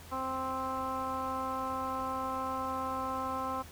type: tone with low-pass filter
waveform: 15% pulse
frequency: 262.2 Hz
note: C4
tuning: 4 cents sharp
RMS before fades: -35 dBFS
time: 0.11-3.63 s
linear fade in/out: 20 ms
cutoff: 1200 Hz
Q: 7
effects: added 81 Hz sine -50 dBFS peak until 3.71 s + pink hiss -52 dBFS RMS until 3.71 s